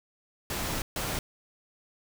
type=noise bursts at uneven times; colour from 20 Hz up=pink; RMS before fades=-32 dBFS; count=2; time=0.5-0.82 / 0.96-1.19 s; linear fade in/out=2 ms; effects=none